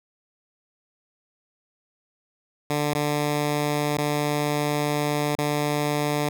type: tone with dropouts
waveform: 10% pulse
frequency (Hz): 147.6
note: D3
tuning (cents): +9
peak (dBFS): -14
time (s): 2.7-6.29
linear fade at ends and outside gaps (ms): 2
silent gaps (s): 2.936-2.95 / 3.973-3.983 / 5.353-5.385
effects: none